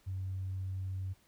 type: tone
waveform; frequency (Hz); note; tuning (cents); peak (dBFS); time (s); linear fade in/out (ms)
sine; 94.5; F#2; +37; -34; 0.06-1.14; 20
effects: tanh soft clip ceiling -30 dBFS + pink hiss -68 dBFS RMS until 1.27 s